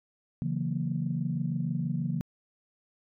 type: chord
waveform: sine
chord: F# dominant seventh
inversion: second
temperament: equal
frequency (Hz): 138.59 / 164.81 / 185 / 233.1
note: C#3 / E3 / F#3 / A#3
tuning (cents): 0 / 0 / 0 / 0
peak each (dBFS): -32 / -31 / -36 / -35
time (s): 0.42-2.21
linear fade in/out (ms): 0
effects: tanh soft clip ceiling -17 dBFS